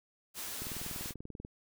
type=noise; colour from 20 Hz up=white; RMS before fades=-41 dBFS; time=0.34-1.14 s; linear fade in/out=50 ms
type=click train; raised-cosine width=3 ms; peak=-31 dBFS; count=18; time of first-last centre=0.62-1.449 s; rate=20.5 Hz
effects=none